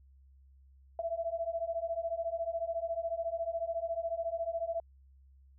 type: beating tone pair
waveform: sine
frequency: 659.3 / 673.3 Hz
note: E5 / E5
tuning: 0 / +36 cents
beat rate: 14 Hz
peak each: -36 / -35 dBFS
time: 0.99-4.8 s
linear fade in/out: 2 ms
effects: added 67 Hz sine -57 dBFS peak until 5.58 s